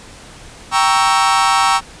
40% pulse chord, G diminished seventh, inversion none, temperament equal with one note detuned, 784 / 932.3 / 1113.9 / 1318.5 Hz, G5 / Bb5 / Db6 / Fb6, 0 / 0 / +8 / 0 cents, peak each -16 dBFS, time 0.71-1.81 s, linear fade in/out 50 ms, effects pink hiss -38 dBFS RMS until 2 s + resampled to 22050 Hz

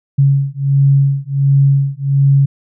sine beating tone pair, 137.9 / 139.3 Hz, C#3 / C#3, -9 / +9 cents, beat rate 1.4 Hz, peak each -12 dBFS, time 0.18-2.46 s, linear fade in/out 10 ms, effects none

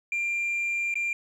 sine tone with dropouts, 2383 Hz, D7, 25 cents sharp, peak -23 dBFS, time 0.12-1.13 s, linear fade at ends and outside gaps 2 ms, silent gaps 0.941-0.955 s, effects tanh soft clip ceiling -24 dBFS + 10-bit

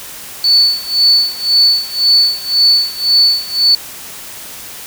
sine tone with tremolo, 4470 Hz, C#8, 14 cents sharp, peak -5 dBFS, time 0.44-3.75 s, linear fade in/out 2 ms, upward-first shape sine, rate 1.9 Hz, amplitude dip 90%, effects white hiss -30 dBFS RMS until 4.86 s

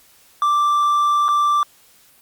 triangle tone with dropouts, 1174.7 Hz, D6, in tune, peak -12 dBFS, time 0.42-1.63 s, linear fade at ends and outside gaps 1 ms, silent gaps 1.283-1.288 s, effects white hiss -52 dBFS RMS until 2.21 s + Opus 48 kbps

